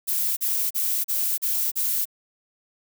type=noise bursts; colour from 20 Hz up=violet; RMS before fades=-24 dBFS; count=6; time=0.07-2.055 s; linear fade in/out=20 ms; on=300 ms; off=37 ms; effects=none